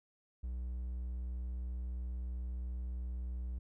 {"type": "tone", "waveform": "triangle", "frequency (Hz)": 61.5, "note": "B1", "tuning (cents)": -7, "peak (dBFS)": -35, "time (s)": [0.43, 3.59], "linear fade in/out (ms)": 10, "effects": []}